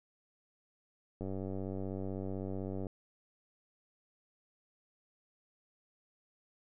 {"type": "click train", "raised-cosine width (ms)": 2, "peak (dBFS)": -27, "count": 160, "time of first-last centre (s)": [1.21, 2.868], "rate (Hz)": 95.9, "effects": []}